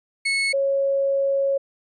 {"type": "tone pair in turn", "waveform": ["35% pulse", "sine"], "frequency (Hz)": [2197, 550.3], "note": ["C#7", "C#5"], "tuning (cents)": [-16, -13], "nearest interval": "2 octaves", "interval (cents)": 2397, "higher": "first", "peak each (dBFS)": -18, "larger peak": "neither", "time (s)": [[0.25, 0.53], [0.53, 1.58]], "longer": "second", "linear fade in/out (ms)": 10, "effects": ["resampled to 22050 Hz"]}